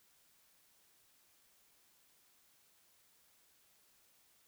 silence, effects white hiss -70 dBFS RMS until 4.47 s

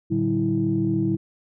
sine tone cluster, 112.5 / 146 / 190.1 / 326.3 Hz, A2 / D3 / F#3 / E4, +39 / -10 / +47 / -18 cents, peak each -27 / -27 / -25 / -22 dBFS, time 0.1-1.17 s, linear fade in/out 20 ms, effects tanh soft clip ceiling -10 dBFS

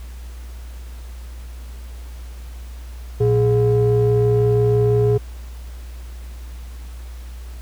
triangle ring-modulated tone, 150 Hz, D3, 37 cents sharp, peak -8 dBFS, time 3.2-5.18 s, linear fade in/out 10 ms, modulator 267 Hz, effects added 60 Hz sine -31 dBFS peak until 7.61 s + pink hiss -47 dBFS RMS until 7.61 s

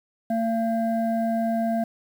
sine tone pair together, 227 / 681 Hz, A#3 / F5, -46 / -44 cents, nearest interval octave + perfect fifth, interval 1902 cents, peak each -22 dBFS, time 0.3-1.84 s, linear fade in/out 5 ms, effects tanh soft clip ceiling -19 dBFS + 8-bit

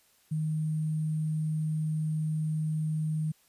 sine tone with sample-and-hold, 155.8 Hz, D#3, 3 cents sharp, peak -27 dBFS, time 0.31-3.32 s, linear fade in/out 10 ms, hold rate 8820 Hz, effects white hiss -65 dBFS RMS until 3.48 s + resampled to 32000 Hz

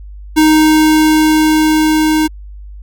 square tone with level ramp, 310.9 Hz, D#4, 1 cent flat, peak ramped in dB -6 to -10 dBFS, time 0.36-2.28 s, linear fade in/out 20 ms, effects added 50 Hz sine -28 dBFS peak until 2.82 s

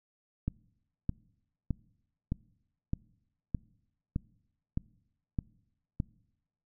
click train, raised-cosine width 5 ms, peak -18 dBFS, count 10, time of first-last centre 0.48-6.001 s, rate 1.63 Hz, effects noise-tail reverb RT60 0.9 s tail -24 dB re dry

